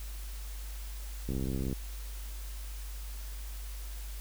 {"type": "click train", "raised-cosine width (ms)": 3, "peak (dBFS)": -22, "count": 30, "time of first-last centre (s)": [1.29, 1.728], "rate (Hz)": 66.2, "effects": ["added 50 Hz sine -38 dBFS peak until 4.2 s", "white hiss -50 dBFS RMS until 4.2 s"]}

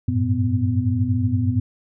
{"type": "tone cluster", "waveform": "sine", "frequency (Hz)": [94.6, 103.2, 115.9, 250.9], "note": ["F#2", "G#2", "A#2", "B3"], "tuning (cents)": [39, -10, -10, 28], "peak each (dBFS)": -23, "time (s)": [0.08, 1.6], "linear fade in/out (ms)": 5, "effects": []}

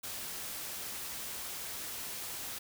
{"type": "noise", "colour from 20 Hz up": "white", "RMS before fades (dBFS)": -41, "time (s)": [0.03, 2.59], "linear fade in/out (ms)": 10, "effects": []}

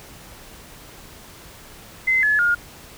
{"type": "tone with pitch steps", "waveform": "sine", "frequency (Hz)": [2058, 1710.7, 1422], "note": ["C7", "A6", "F6"], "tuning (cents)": [-29, -49, 31], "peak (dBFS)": -15, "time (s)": [2.07, 2.55], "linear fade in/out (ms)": 10, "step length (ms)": 160, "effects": ["pink hiss -43 dBFS RMS until 2.97 s"]}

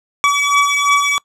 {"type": "beating tone pair", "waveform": "25% pulse", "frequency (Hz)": [1140, 1142.9], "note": ["C#6", "D6"], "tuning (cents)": [48, -47], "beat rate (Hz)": 2.9, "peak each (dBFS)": -11, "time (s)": [0.24, 1.18], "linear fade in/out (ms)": 0, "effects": ["noise-tail reverb RT60 0.1 s tail -23 dB re dry", "low-pass 8000 Hz 12 dB/octave"]}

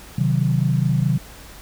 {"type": "chord", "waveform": "sine", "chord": "C diminished", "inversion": "none", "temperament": "equal", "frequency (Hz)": [130.81, 155.56, 185], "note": ["C3", "Eb3", "Gb3"], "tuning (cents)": [0, 0, 0], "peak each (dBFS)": [-19, -20, -23], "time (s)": [0.18, 1.18], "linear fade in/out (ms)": 5, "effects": ["added 50 Hz sine -45 dBFS peak until 1.61 s", "pink hiss -42 dBFS RMS until 1.61 s"]}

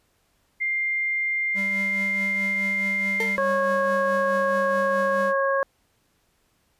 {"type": "tone", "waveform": "sine", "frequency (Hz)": 2100, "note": "C7", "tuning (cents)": 6, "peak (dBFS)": -22, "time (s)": [0.6, 3.37], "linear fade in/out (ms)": 20}
{"type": "tone with tremolo", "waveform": "square", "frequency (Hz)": 197.1, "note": "G3", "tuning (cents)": 10, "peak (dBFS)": -30, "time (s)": [1.54, 5.34], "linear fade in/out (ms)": 50, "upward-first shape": "triangle", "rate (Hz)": 4.7, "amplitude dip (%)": 50}
{"type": "tone with exponential decay", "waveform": "35% pulse", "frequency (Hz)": 451.1, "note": "A4", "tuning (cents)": 43, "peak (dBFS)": -22, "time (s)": [3.2, 3.44], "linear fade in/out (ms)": 2, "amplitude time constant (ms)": 51}
{"type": "harmonic tone", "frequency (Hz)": 547, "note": "C#5", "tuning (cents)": -23, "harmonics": [1, 2, 3], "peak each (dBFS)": [-22, -25, -27], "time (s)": [3.38, 5.63], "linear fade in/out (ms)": 0}
{"effects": ["pink hiss -67 dBFS RMS until 6.79 s", "resampled to 32000 Hz"]}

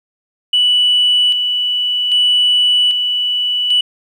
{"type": "tone with tremolo", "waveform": "sine", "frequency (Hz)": 2960, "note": "F#7", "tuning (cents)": 0, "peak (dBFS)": -8, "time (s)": [0.53, 3.81], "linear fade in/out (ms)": 5, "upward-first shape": "square", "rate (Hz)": 0.63, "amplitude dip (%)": 45, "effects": ["tanh soft clip ceiling -5 dBFS", "8-bit"]}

